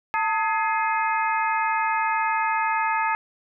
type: harmonic tone with a mistuned harmonic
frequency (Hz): 421.7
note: G#4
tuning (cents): +26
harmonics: 2 / 3 / 4 / 5 / 6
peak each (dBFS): -23 / -27 / -29 / -31 / -33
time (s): 0.14-3.15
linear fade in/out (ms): 0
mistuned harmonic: 2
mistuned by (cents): +99
effects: none